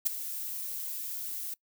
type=noise with ADSR envelope; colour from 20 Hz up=violet; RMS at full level=-23 dBFS; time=0.05-1.54 s; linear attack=19 ms; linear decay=6 ms; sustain=-14 dB; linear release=5 ms; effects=noise-tail reverb RT60 0.1 s tail -22 dB re dry